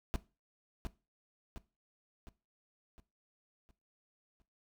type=noise with echo; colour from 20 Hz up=brown; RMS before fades=-32 dBFS; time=0.14-0.16 s; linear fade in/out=0 ms; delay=710 ms; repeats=6; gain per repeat=-6 dB; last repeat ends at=4.42 s; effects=noise-tail reverb RT60 0.3 s tail -18 dB re dry